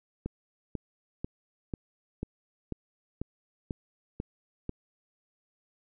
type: click train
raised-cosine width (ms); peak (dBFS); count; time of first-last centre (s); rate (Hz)
3; -20; 10; 0.26-4.693; 2.03
effects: none